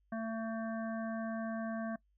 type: harmonic tone with a mistuned harmonic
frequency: 223.8 Hz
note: A3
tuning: 30 cents sharp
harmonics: 1 / 3 / 5 / 7 / 8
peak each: -37 / -41 / -48 / -48 / -55 dBFS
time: 0.12-1.96 s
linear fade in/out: 5 ms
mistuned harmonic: 5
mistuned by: +15 cents
effects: noise-tail reverb RT60 0.1 s tail -22 dB re dry + added 50 Hz sine -70 dBFS peak until 2.17 s